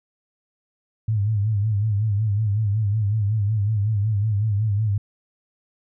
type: tone with vibrato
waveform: sine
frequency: 105.2 Hz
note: G#2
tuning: 23 cents sharp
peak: -18 dBFS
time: 1.08-4.98 s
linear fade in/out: 5 ms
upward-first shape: sine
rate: 5.4 Hz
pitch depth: 100 cents each way
effects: none